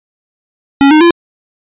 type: tone with pitch steps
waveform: square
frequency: 277.7 / 308.1 / 341.9 Hz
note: C#4 / D#4 / F4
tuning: +3 / -17 / -37 cents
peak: -4 dBFS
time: 0.81-1.107 s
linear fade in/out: 0 ms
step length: 99 ms
effects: resampled to 8000 Hz

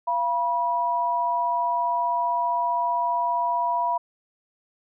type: tone pair together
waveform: sine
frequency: 687.3 / 972 Hz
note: F5 / B5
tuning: -28 / -28 cents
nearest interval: tritone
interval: 600 cents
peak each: -27 / -22 dBFS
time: 0.07-3.98 s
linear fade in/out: 10 ms
effects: none

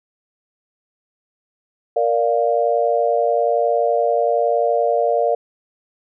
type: chord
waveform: sine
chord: Bb major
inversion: none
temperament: equal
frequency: 466.2 / 587.3 / 698.5 Hz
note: Bb4 / D5 / F5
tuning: 0 / 0 / 0 cents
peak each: -19 dBFS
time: 1.96-5.35 s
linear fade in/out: 5 ms
effects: none

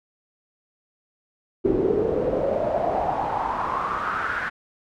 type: noise with band-pass filter sweep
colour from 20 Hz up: brown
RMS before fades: -24 dBFS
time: 1.64-4.5 s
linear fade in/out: 20 ms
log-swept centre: 360 to 1600 Hz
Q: 6.5
effects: none

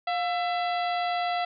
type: harmonic tone with a mistuned harmonic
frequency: 668 Hz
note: E5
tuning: 23 cents sharp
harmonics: 1 / 2 / 3 / 4 / 5 / 6 / 7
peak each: -26 / -35 / -36 / -40 / -40 / -42 / -46 dBFS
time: 0.07-1.45 s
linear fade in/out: 5 ms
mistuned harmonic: 1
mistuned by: +99 cents
effects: none

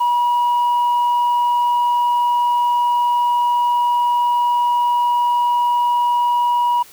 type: tone with tanh clipping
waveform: sine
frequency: 965 Hz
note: B5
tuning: 40 cents flat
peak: -14 dBFS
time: 0-6.83 s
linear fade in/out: 10 ms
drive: 1 dB
effects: white hiss -44 dBFS RMS until 6.92 s

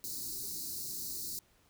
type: band-stop noise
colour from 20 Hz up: white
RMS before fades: -40 dBFS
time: 0.04-1.39 s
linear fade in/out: 0 ms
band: 410 to 4000 Hz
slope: 96 dB/octave
effects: pink hiss -68 dBFS RMS until 1.69 s

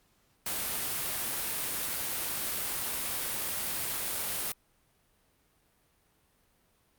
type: noise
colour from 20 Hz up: white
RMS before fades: -33 dBFS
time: 0.46-4.52 s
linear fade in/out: 2 ms
effects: pink hiss -69 dBFS RMS until 6.98 s + Opus 48 kbps

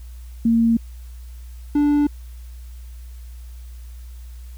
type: tone pair in turn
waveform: sine / triangle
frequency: 229.6 / 292 Hz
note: A#3 / D4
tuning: -26 / -10 cents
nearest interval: major third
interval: 416 cents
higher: second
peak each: -13 / -12 dBFS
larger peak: second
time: 0.45-0.77 / 1.75-2.07 s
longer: neither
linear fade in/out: 5 ms
effects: added 60 Hz sine -34 dBFS peak until 4.57 s + white hiss -54 dBFS RMS until 4.57 s

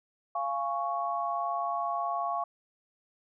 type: chord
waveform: sine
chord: Db major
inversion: first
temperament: just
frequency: 693 / 831.5 / 1108.7 Hz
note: F5 / Ab5 / Db6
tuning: -14 / +2 / 0 cents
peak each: -32 / -36 / -32 dBFS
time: 0.35-2.44 s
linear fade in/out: 5 ms
effects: none

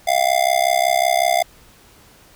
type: tone with amplitude modulation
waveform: square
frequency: 698.5 Hz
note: F5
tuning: in tune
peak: -11 dBFS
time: 0.07-1.43 s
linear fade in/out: 10 ms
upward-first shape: sine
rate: 65.4 Hz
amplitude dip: 100%
effects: pink hiss -49 dBFS RMS until 2.35 s

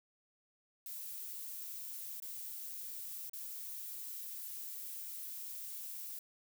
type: noise with dropouts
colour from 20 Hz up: violet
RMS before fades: -45 dBFS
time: 0.86-6.19 s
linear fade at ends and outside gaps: 2 ms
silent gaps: 2.201-2.222 / 3.296-3.333 s
effects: none

